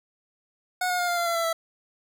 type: tone with pitch steps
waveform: 25% pulse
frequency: 730 / 719.5 / 709.2 / 699.1 / 689 / 679.1 / 669.4 / 659.8 Hz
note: F#5 / F#5 / F5 / F5 / F5 / F5 / E5 / E5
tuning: -24 / -49 / +26 / +2 / -24 / -49 / +26 / +1 cents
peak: -20 dBFS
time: 0.81-1.53 s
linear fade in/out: 5 ms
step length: 90 ms
effects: none

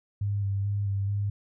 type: tone with vibrato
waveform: sine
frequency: 100.2 Hz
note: G2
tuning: 38 cents sharp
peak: -25 dBFS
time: 0.21-1.3 s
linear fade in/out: 5 ms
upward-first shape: square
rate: 2.3 Hz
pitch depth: 22 cents each way
effects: none

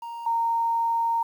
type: tone pair in turn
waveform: triangle / sine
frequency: 932.3 / 923.2 Hz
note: A#5 / A#5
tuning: 0 / -17 cents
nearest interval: unison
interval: 17 cents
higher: first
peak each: -31 / -21 dBFS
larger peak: second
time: 0.02-0.26 / 0.26-1.23 s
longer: second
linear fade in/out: 5 ms
effects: 9-bit

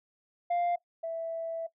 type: tone pair in turn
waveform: sine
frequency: 698.5 / 659.3 Hz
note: F5 / E5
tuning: 0 / 0 cents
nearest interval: minor second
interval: 100 cents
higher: first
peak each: -23 / -31 dBFS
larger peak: first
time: 0.5-0.76 / 1.03-1.67 s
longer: second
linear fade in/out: 10 ms
effects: noise-tail reverb RT60 0.1 s tail -19 dB re dry + tanh soft clip ceiling -25 dBFS

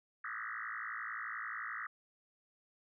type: tone with frequency modulation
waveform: sine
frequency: 1580 Hz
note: G6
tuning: 13 cents sharp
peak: -39 dBFS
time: 0.24-1.87 s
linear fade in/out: 5 ms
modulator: 55.7 Hz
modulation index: 6.9
effects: none

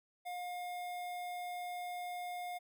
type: tone with notch filter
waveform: square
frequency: 713 Hz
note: F5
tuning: 36 cents sharp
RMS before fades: -42 dBFS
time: 0.25-2.59 s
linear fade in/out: 20 ms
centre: 5800 Hz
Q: 1.4
effects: none

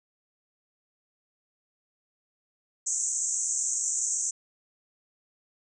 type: band-pass noise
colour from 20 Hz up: pink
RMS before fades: -29 dBFS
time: 2.86-4.31 s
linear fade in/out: 10 ms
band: 6200 to 8100 Hz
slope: 96 dB/octave
effects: none

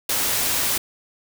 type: noise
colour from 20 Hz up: white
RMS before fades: -22 dBFS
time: 0.09-0.78 s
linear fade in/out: 5 ms
effects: none

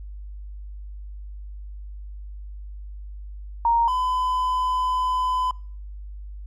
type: tone pair in turn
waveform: sine / triangle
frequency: 932.3 / 1009.7 Hz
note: A#5 / B5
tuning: 0 / +38 cents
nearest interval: minor second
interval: 138 cents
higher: second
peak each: -16 / -19 dBFS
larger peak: first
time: 3.65-3.88 / 3.88-5.51 s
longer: second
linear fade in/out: 2 ms
effects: noise-tail reverb RT60 0.5 s tail -25 dB re dry + added 50 Hz sine -34 dBFS peak until 6.46 s

